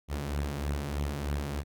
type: beating tone pair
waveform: sawtooth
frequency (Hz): 69.3 / 72.5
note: C#2 / D2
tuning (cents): 0 / -22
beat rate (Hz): 3.2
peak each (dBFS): -32 / -28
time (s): 0.08-1.64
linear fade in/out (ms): 50
effects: none